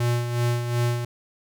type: tone with tremolo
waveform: square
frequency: 120 Hz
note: B2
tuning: 49 cents flat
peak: -20 dBFS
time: 0-1.05 s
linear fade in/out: 5 ms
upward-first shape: sine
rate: 2.7 Hz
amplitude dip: 55%
effects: none